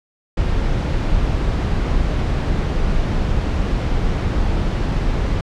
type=noise; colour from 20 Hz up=brown; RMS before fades=-18 dBFS; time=0.37-5.41 s; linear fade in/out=5 ms; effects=low-pass 5000 Hz 12 dB/octave